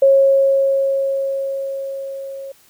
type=tone with level ramp; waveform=sine; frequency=545 Hz; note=C#5; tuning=29 cents flat; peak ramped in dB=-7 to -28 dBFS; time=0.02-2.52 s; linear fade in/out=5 ms; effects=white hiss -52 dBFS RMS until 2.69 s